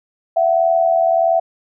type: tone pair together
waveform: sine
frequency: 668 / 749.4 Hz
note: E5 / F#5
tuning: +23 / +22 cents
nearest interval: major second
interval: 199 cents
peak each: -13 / -17 dBFS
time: 0.36-1.4 s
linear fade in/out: 10 ms
effects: none